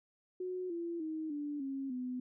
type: tone with pitch steps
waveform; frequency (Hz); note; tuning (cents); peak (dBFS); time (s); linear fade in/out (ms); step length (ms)
sine; 366.3 / 339.8 / 315.2 / 292.4 / 271.3 / 251.6; F#4 / F4 / D#4 / D4 / C#4 / B3; -17 / -47 / +23 / -7 / -37 / +32; -36; 0.4-2.2; 5; 300
effects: none